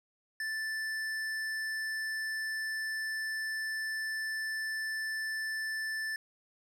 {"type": "tone with tanh clipping", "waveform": "triangle", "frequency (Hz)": 1760, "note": "A6", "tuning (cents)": 0, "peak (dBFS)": -35, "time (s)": [0.4, 6.16], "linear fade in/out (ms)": 2, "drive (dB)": 18, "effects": []}